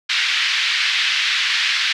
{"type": "band-pass noise", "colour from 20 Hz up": "pink", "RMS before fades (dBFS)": -19, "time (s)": [0.09, 1.93], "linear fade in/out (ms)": 10, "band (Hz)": [1800, 4400], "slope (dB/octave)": 24, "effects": []}